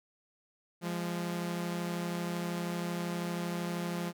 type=tone pair together; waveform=sawtooth; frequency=173.22 / 206 Hz; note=F3 / G#3; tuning=-14 / -14 cents; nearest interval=minor third; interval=300 cents; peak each=-30 / -36 dBFS; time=0.81-4.13 s; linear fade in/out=50 ms; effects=none